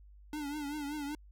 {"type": "tone with vibrato", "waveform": "square", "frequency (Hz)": 292.8, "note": "D4", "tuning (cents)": -5, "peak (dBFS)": -37, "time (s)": [0.33, 1.15], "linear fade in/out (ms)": 2, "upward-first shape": "triangle", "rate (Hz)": 5.2, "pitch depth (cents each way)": 88, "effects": ["added 50 Hz sine -53 dBFS peak until 1.31 s"]}